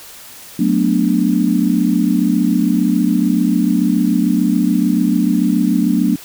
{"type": "chord", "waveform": "sine", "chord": "B minor seventh", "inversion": "second", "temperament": "equal", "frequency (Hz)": [185, 220, 246.9, 293.7], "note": ["F#3", "A3", "B3", "D4"], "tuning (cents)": [0, 0, 0, 0], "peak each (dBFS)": -17, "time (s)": [0.59, 6.16], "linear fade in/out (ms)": 5, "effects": ["white hiss -37 dBFS RMS until 6.24 s"]}